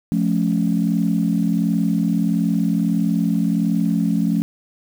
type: chord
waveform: sine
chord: F augmented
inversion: none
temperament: equal with one note detuned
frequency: 174.61 / 216 / 277.2 Hz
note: F3 / A3 / C#4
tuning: 0 / -32 / 0 cents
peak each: -19 / -19 / -22 dBFS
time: 0.12-4.42 s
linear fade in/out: 0 ms
effects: tanh soft clip ceiling -7 dBFS + 7-bit